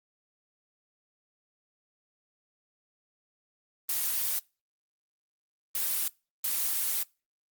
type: noise bursts at uneven times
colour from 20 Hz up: blue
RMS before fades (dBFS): -29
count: 3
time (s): 3.89-4.39 / 5.75-6.08 / 6.44-7.03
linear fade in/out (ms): 2
effects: noise-tail reverb RT60 0.3 s tail -25 dB re dry + Opus 24 kbps